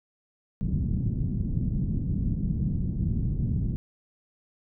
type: low-pass noise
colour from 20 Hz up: white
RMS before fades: -27 dBFS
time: 0.61-3.76 s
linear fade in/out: 0 ms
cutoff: 190 Hz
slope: 24 dB/octave
effects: none